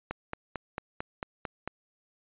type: click train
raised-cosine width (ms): 0.5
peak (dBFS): -18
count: 8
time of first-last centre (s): 0.11-1.676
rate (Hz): 4.47
effects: resampled to 8000 Hz